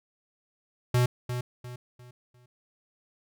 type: tone with echo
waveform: square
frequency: 123.47 Hz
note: B2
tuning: in tune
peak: -21 dBFS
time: 0.94-1.06 s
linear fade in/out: 5 ms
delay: 350 ms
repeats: 4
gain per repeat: -9 dB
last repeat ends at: 2.46 s
effects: none

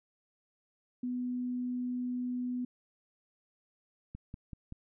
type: tone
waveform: sine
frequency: 248.2 Hz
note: B3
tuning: 9 cents sharp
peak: -32 dBFS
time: 1.03-2.65 s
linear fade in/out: 5 ms
type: click train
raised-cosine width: 5 ms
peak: -30 dBFS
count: 4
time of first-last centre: 4.15-4.724 s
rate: 5.23 Hz
effects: none

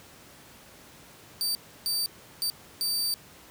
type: tone bursts at uneven times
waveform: sawtooth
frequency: 4636 Hz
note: D8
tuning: 23 cents flat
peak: -23 dBFS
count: 4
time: 1.41-1.55 / 1.86-2.06 / 2.42-2.5 / 2.81-3.14 s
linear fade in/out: 0 ms
effects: pink hiss -51 dBFS RMS until 3.5 s + high-pass 80 Hz 12 dB/octave

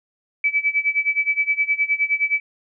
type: tone with tremolo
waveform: sine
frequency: 2300 Hz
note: D7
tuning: 37 cents flat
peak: -14 dBFS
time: 0.44-2.4 s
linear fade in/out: 2 ms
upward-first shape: sine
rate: 9.6 Hz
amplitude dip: 90%
effects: none

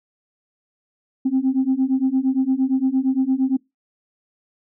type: beating tone pair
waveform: sine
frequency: 258.8 / 267.5 Hz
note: C4 / C4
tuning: -19 / +38 cents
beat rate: 8.7 Hz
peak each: -19 / -18 dBFS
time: 1.25-3.57 s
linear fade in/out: 10 ms
effects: noise-tail reverb RT60 0.2 s tail -24 dB re dry + tanh soft clip ceiling -11 dBFS

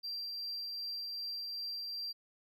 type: tone with tremolo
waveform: triangle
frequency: 4720 Hz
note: D8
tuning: 8 cents sharp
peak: -35 dBFS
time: 0.03-2.13 s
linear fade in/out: 20 ms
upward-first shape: triangle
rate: 2.6 Hz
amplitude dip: 25%
effects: tanh soft clip ceiling -32 dBFS

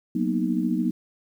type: chord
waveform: sine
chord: B major seventh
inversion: second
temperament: equal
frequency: 185 / 233.1 / 246.9 / 311.1 Hz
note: F#3 / A#3 / B3 / D#4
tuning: 0 / 0 / 0 / 0 cents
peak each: -27 dBFS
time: 0.15-0.91 s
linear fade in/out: 5 ms
effects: 9-bit

